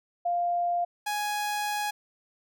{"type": "tone pair in turn", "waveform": ["sine", "sawtooth"], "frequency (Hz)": [698.5, 832.4], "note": ["F5", "G#5"], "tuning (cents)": [0, 4], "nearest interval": "minor third", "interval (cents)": 304, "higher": "second", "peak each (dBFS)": -24, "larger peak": "neither", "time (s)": [[0.25, 0.85], [1.06, 1.91]], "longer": "second", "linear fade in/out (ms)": 10, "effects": []}